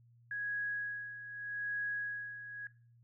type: tone with tremolo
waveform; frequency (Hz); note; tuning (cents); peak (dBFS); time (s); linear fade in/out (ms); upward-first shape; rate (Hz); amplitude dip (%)
sine; 1661.2; G#6; 0; -33; 0.31-2.67; 2; sine; 0.82; 70
effects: noise-tail reverb RT60 0.4 s tail -18 dB re dry + added 118 Hz sine -61 dBFS peak until 3.03 s